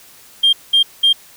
sine tone bursts, 3200 Hz, G7, 35 cents sharp, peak -7 dBFS, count 3, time 0.43-1.13 s, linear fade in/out 10 ms, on 100 ms, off 200 ms, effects tanh soft clip ceiling -5 dBFS + white hiss -44 dBFS RMS until 1.36 s

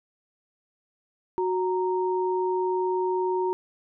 sine tone pair together, 368.7 / 929.1 Hz, F#4 / A#5, -6 / -6 cents, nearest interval octave + major third, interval 1600 cents, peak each -24 / -28 dBFS, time 1.38-3.53 s, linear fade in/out 0 ms, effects none

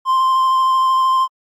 triangle tone with vibrato, 1046.5 Hz, C6, in tune, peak -10 dBFS, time 0.05-1.28 s, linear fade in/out 50 ms, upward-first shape square, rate 13 Hz, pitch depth 9 cents each way, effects Opus 48 kbps

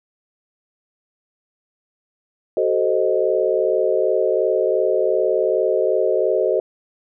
sine chord, F# diminished seventh, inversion none, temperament equal with one note detuned, 377.3 / 440 / 523.3 / 622.3 Hz, F#4 / A4 / C5 / Eb5, +34 / 0 / 0 / 0 cents, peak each -21 dBFS, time 2.57-6.6 s, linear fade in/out 2 ms, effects none

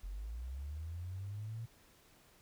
sine linear sweep, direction up, 43.78 to 116.54 Hz, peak -40 dBFS, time 0.03-1.66 s, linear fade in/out 10 ms, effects pink hiss -65 dBFS RMS until 2.41 s

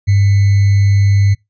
sine tone with sample-and-hold, 100 Hz, G2, 35 cents sharp, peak -7 dBFS, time 0.07-1.35 s, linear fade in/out 20 ms, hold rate 2100 Hz, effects noise-tail reverb RT60 0.2 s tail -26 dB re dry + resampled to 16000 Hz

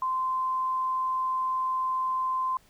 sine tone, 1037 Hz, C6, 16 cents flat, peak -25 dBFS, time 0.02-2.57 s, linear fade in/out 2 ms, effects pink hiss -61 dBFS RMS until 2.69 s

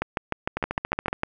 two click trains, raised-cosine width 0.5 ms, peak -11 / -9 dBFS, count 9 / 9, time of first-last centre 0.57-1.129 / 0.02-1.234 s, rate 14.3 / 6.59 Hz, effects none

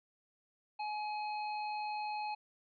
square tone, 844 Hz, G#5, 28 cents sharp, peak -37 dBFS, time 0.79-2.35 s, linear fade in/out 10 ms, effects resampled to 11025 Hz

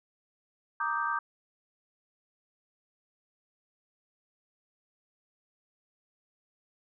sine chord, Eb major seventh, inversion second, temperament equal, 932.3 / 1174.7 / 1244.5 / 1568 Hz, Bb5 / D6 / Eb6 / G6, 0 / 0 / 0 / 0 cents, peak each -35 / -32 / -35 / -33 dBFS, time 0.8-1.19 s, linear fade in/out 5 ms, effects none

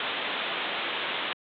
white low-pass noise, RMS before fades -31 dBFS, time 0-1.33 s, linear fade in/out 2 ms, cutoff 3700 Hz, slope 96 dB/octave, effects high-pass 300 Hz 12 dB/octave

